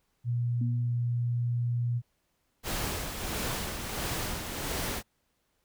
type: tone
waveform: sine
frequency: 120 Hz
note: B2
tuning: 49 cents flat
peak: -26 dBFS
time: 0.24-2.02 s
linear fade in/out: 50 ms
type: tone with exponential decay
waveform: sine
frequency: 238.5 Hz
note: A#3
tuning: 40 cents sharp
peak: -30 dBFS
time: 0.61-1.12 s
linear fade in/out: 5 ms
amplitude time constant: 110 ms
type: noise with tremolo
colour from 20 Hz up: pink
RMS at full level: -32 dBFS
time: 2.63-5.03 s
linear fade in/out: 50 ms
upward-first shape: sine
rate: 1.5 Hz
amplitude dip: 45%
effects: pink hiss -75 dBFS RMS until 5.64 s